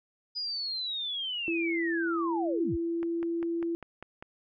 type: linear sweep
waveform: sine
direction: down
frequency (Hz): 4978 to 31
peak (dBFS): -31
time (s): 0.35-2.77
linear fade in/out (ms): 20
type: tone with pitch glide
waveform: sine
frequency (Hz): 333.8 to 336.5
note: E4 to E4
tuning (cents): +22 to +36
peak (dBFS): -28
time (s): 1.48-3.75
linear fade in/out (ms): 0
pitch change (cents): +14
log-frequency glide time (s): 1.88-3.11
type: click train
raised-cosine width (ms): 0.5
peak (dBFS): -27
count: 7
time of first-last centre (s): 3.03-4.225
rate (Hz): 5.02
effects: none